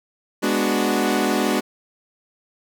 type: chord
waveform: sawtooth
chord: G# half-diminished seventh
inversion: none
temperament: equal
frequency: 207.7 / 246.9 / 293.7 / 370 Hz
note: G#3 / B3 / D4 / F#4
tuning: 0 / 0 / 0 / 0 cents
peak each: -20 dBFS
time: 0.42-1.61 s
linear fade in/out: 20 ms
effects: none